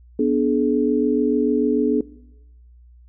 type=chord; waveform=sine; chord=G# diminished; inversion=first; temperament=equal with one note detuned; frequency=246.9 / 293.7 / 426 Hz; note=B3 / D4 / G#4; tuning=0 / 0 / +44 cents; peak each=-20 dBFS; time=0.19-2.01 s; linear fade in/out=5 ms; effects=noise-tail reverb RT60 0.9 s tail -20 dB re dry + added 60 Hz sine -45 dBFS peak until 3.08 s